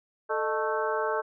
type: harmonic tone with a mistuned harmonic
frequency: 220 Hz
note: A3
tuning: in tune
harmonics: 2 / 3 / 4 / 5 / 6 / 7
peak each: -30 / -32 / -33 / -34 / -35 / -35 dBFS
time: 0.29-1.22 s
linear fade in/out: 20 ms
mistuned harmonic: 3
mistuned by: -120 cents
effects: none